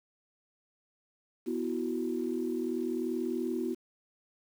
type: chord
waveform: sine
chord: B suspended fourth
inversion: none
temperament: equal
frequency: 246.9 / 329.6 / 370 Hz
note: B3 / E4 / F#4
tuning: 0 / 0 / 0 cents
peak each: -34 dBFS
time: 1.46-3.75 s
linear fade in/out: 20 ms
effects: tanh soft clip ceiling -20 dBFS + 9-bit